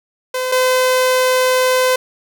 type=tone pair in turn; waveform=sawtooth; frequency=511 / 511 Hz; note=C5 / C5; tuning=-41 / -41 cents; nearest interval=unison; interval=0 cents; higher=neither; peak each=-14 / -8 dBFS; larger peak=second; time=0.34-0.52 / 0.52-1.96 s; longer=second; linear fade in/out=5 ms; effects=none